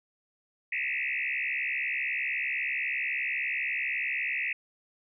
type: tone with frequency modulation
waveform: sine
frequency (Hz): 2276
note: C#7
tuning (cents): +45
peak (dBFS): -28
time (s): 0.72-4.53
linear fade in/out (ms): 5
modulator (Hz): 68.1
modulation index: 5.6
effects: none

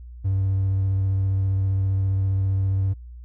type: tone with vibrato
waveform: triangle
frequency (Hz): 96.5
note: G2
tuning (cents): -27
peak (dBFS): -16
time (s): 0.24-2.94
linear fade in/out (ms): 20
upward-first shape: square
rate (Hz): 15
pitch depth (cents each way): 11
effects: tanh soft clip ceiling -14 dBFS + added 60 Hz sine -37 dBFS peak until 3.24 s

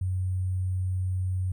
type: tone with sample-and-hold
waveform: sine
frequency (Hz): 92.5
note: F#2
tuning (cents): 0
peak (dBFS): -25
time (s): 0.01-1.52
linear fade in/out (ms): 5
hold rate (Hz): 8820
effects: none

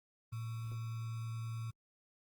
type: tone with sample-and-hold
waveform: sine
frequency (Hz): 113.7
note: A#2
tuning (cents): -43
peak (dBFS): -38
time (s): 0.32-1.71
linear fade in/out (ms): 10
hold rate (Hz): 1225
effects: Opus 24 kbps

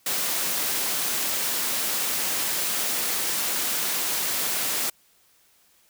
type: high-pass noise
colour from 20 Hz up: white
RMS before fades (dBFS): -26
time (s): 0.06-4.9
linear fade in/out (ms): 5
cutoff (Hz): 170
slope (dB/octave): 12
effects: white hiss -61 dBFS RMS until 5.89 s

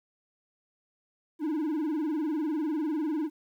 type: tone with vibrato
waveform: triangle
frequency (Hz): 308.4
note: D#4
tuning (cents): -15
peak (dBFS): -25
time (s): 1.39-3.3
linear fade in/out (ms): 50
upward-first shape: sine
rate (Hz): 20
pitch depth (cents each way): 130
effects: 11-bit

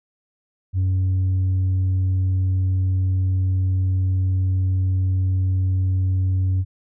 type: tone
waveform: sine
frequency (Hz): 93.5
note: F#2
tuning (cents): +19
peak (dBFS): -14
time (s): 0.73-6.65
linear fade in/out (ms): 50
effects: tanh soft clip ceiling -16 dBFS

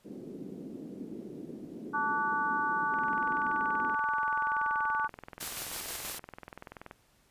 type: band-pass noise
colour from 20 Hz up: pink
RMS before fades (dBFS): -43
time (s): 0.04-3.96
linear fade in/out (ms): 20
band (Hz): 210 to 370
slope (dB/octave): 24
type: chord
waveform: sine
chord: D major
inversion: second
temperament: equal with one note detuned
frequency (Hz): 880 / 1151.8 / 1480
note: A5 / D6 / F#6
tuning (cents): 0 / -34 / 0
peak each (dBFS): -32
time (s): 1.93-5.08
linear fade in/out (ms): 20
type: click train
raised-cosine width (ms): 0.5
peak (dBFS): -28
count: 84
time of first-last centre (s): 2.94-6.911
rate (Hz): 20.9
type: noise with tremolo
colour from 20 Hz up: white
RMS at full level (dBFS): -37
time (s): 5.4-6.19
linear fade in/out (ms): 10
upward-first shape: square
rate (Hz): 6.2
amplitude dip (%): 25
effects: pink hiss -67 dBFS RMS until 7.3 s + resampled to 32000 Hz

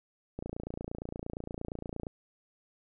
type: click train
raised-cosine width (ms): 2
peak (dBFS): -24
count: 49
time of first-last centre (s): 0.39-2.068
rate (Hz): 28.6
effects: none

